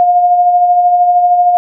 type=tone with tremolo; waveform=sine; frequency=711 Hz; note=F5; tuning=31 cents sharp; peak=-4 dBFS; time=0-1.57 s; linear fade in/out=0 ms; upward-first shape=sine; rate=13 Hz; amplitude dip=40%; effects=none